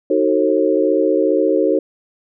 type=chord; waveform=sine; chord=D# diminished seventh; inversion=none; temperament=just; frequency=311.1 / 373.4 / 448 / 537.6 Hz; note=D#4 / F#4 / A4 / C5; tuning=0 / +16 / +31 / +47 cents; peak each=-18 dBFS; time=0.1-1.79 s; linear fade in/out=5 ms; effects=none